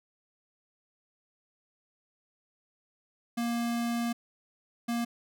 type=tone bursts at uneven times; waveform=square; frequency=235.3 Hz; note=A#3; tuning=16 cents sharp; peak=-29 dBFS; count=2; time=3.37-4.13 / 4.88-5.05 s; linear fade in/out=10 ms; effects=none